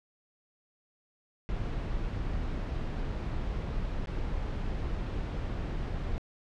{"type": "noise with dropouts", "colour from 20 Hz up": "brown", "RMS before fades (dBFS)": -33, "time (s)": [1.49, 6.18], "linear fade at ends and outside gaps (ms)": 0, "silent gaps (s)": [[3.117, 3.122], [4.059, 4.071]], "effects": ["low-pass 4000 Hz 12 dB/octave"]}